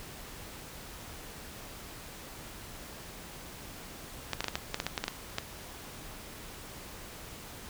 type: clicks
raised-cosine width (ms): 0.2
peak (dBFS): -13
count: 12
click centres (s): 4.333 / 4.406 / 4.443 / 4.483 / 4.555 / 4.744 / 4.801 / 4.866 / 4.978 / 5.04 / 5.081 / 5.384
effects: pink hiss -46 dBFS RMS until 7.69 s